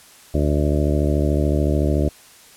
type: harmonic tone with a mistuned harmonic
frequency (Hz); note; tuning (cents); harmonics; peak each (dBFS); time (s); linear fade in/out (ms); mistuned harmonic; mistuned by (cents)
73.7; D2; +7; 1 / 2 / 3 / 4 / 5 / 6 / 7 / 8 / 9; -19 / -23 / -27 / -24 / -26 / -32 / -31 / -28 / -32; 0.34-2.09; 5; 9; -36
effects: white hiss -47 dBFS RMS until 2.56 s + low-pass 12000 Hz 12 dB/octave